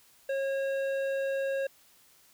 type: tone with hard clipping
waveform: sine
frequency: 544 Hz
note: C#5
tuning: 33 cents flat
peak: -30 dBFS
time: 0.29-1.67 s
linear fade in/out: 5 ms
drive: 10 dB
effects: white hiss -61 dBFS RMS until 2.33 s